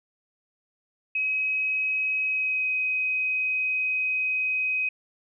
sine tone with pitch glide, 2543 to 2521 Hz, D#7 to D#7, +37 to +22 cents, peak -23 dBFS, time 1.15-4.89 s, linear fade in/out 5 ms, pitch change -15 cents, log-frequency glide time 2.26-2.68 s, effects none

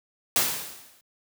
white noise with exponential decay, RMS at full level -20 dBFS, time 0.36-1.01 s, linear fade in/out 1 ms, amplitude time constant 140 ms, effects high-pass 100 Hz 12 dB/octave

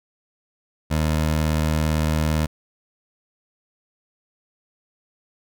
20% pulse tone, 77.78 Hz, D#2, in tune, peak -14 dBFS, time 0.9-2.47 s, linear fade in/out 20 ms, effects none

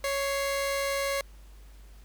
sawtooth tone pair together, 554.4 / 2093 Hz, C#5 / C7, 0 / 0 cents, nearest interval octave + major seventh, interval 2300 cents, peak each -24 / -32 dBFS, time 0.04-1.21 s, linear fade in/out 2 ms, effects added 50 Hz sine -47 dBFS peak until 2.04 s + pink hiss -60 dBFS RMS until 2.04 s

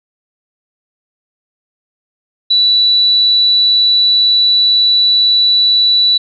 sine tone, 3951 Hz, B7, in tune, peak -7 dBFS, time 2.5-6.18 s, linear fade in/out 10 ms, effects none

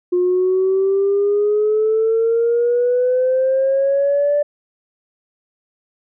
sine exponential sweep, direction up, 355.7 to 587.3 Hz, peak -12 dBFS, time 0.12-4.43 s, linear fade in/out 10 ms, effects tanh soft clip ceiling -9 dBFS

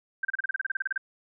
sine tone bursts, 1568 Hz, G6, in tune, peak -24 dBFS, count 15, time 0.23-0.978 s, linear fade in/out 5 ms, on 20 ms, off 32 ms, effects none

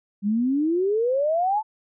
sine exponential sweep, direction up, 196 to 891 Hz, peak -19 dBFS, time 0.22-1.63 s, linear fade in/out 50 ms, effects none

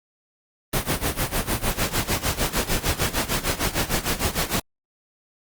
pink noise with tremolo, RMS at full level -21 dBFS, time 0.73-4.6 s, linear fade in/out 5 ms, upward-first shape sine, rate 6.6 Hz, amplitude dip 85%, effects Opus 32 kbps

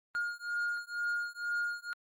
triangle beating tone pair, 1421 / 1423.1 Hz, F6 / F6, +30 / +32 cents, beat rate 2.1 Hz, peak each -34 / -34 dBFS, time 0.15-1.93 s, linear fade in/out 0 ms, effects Opus 24 kbps

